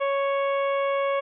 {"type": "harmonic tone", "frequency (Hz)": 554.4, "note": "C#5", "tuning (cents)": 0, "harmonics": [1, 2, 3, 4, 5, 6], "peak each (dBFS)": [-23, -28, -39, -35, -42, -45], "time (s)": [0, 1.21], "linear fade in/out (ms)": 20, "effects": []}